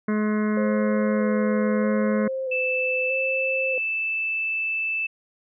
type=harmonic tone; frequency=212.6 Hz; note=G#3; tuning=41 cents sharp; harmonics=1 / 2 / 3 / 5 / 6 / 7 / 8 / 9 / 10; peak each=-21 / -29 / -36 / -35 / -41 / -37 / -41 / -42 / -41 dBFS; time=0.08-2.28 s; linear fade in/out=5 ms
type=tone with vibrato; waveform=sine; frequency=520 Hz; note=C5; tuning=11 cents flat; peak=-25 dBFS; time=0.57-3.78 s; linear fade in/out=2 ms; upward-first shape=square; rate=0.79 Hz; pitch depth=25 cents each way
type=tone; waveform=sine; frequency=2637 Hz; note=E7; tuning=in tune; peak=-23 dBFS; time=2.51-5.07 s; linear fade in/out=10 ms
effects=none

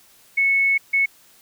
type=tone bursts at uneven times; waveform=sine; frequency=2203 Hz; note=C#7; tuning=11 cents flat; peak=-15 dBFS; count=2; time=0.37-0.78 / 0.93-1.06 s; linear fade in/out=10 ms; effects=white hiss -53 dBFS RMS until 1.41 s

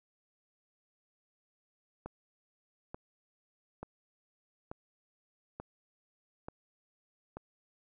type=click train; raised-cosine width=1 ms; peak=-27 dBFS; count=7; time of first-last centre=2.06-7.37 s; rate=1.13 Hz; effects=none

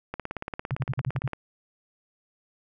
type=click train; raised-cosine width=0.5 ms; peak=-17 dBFS; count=22; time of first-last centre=0.14-1.333 s; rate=17.6 Hz
type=tone bursts; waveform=sine; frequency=130.81 Hz; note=C3; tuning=in tune; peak=-24 dBFS; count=7; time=0.71-1.279 s; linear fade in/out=10 ms; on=41 ms; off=47 ms
effects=none

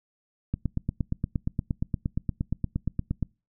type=click train; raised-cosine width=5 ms; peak=-14 dBFS; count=24; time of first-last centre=0.54-3.227 s; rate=8.56 Hz; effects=noise-tail reverb RT60 0.3 s tail -26 dB re dry

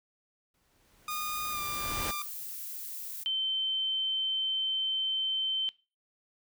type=noise with exponential growth; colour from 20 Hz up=pink; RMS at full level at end=-34 dBFS; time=0.54-2.11 s; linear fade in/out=2 ms; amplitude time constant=340 ms
type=tone with pitch glide; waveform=sawtooth; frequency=1225 to 1190.8 Hz; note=D#6 to D6; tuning=-27 to +24 cents; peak=-30 dBFS; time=1.08-2.22 s; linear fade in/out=2 ms; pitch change=-49 cents; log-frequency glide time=1.51-1.59 s
type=noise; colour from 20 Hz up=violet; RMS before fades=-40 dBFS; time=1.1-3.24 s; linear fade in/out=10 ms
type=tone; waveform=sine; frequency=3092 Hz; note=G7; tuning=24 cents flat; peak=-27 dBFS; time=3.26-5.69 s; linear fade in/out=0 ms
effects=noise-tail reverb RT60 0.3 s tail -21 dB re dry

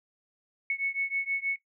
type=beating tone pair; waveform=sine; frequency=2205 / 2211.3 Hz; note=C#7 / C#7; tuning=-10 / -5 cents; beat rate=6.3 Hz; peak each=-30 / -31 dBFS; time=0.7-1.56 s; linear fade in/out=2 ms; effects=noise-tail reverb RT60 0.1 s tail -17 dB re dry

